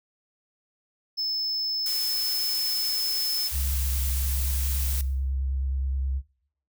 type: tone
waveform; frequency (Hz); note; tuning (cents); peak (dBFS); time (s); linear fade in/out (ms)
triangle; 5240; E8; -11; -24; 1.17-3.49; 20
type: noise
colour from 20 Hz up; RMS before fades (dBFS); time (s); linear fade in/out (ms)
blue; -32; 1.86-5.01; 0
type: tone with vibrato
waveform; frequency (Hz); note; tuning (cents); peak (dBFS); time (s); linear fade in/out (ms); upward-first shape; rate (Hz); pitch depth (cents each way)
sine; 66.8; C2; +36; -25; 3.51-6.22; 50; sine; 9.5; 26
effects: noise-tail reverb RT60 0.6 s tail -17 dB re dry